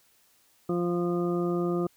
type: harmonic tone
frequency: 174.61 Hz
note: F3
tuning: in tune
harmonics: 1 / 2 / 3 / 4 / 6 / 7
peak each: -29 / -27 / -37 / -39 / -49 / -38 dBFS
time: 0.69-1.87 s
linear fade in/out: 5 ms
effects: white hiss -64 dBFS RMS until 1.96 s